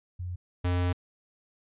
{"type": "tone pair in turn", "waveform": ["sine", "square"], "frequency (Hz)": [89.4, 89.05], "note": ["F2", "F2"], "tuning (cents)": [41, 34], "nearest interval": "unison", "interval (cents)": 7, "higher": "first", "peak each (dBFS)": [-32, -25], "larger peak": "second", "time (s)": [[0.19, 0.36], [0.64, 0.93]], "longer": "second", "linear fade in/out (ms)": 10, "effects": ["resampled to 8000 Hz"]}